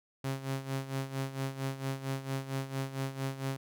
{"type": "tone with tremolo", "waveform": "sawtooth", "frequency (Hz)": 135, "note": "C#3", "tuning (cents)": -45, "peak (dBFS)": -27, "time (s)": [0.24, 3.57], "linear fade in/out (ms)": 5, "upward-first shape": "sine", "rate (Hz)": 4.4, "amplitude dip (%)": 75, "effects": []}